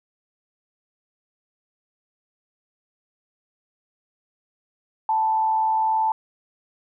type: tone with frequency modulation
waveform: sine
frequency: 879 Hz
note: A5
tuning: 2 cents flat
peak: -18 dBFS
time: 5.09-6.12 s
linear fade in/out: 2 ms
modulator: 99.3 Hz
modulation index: 0.38
effects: none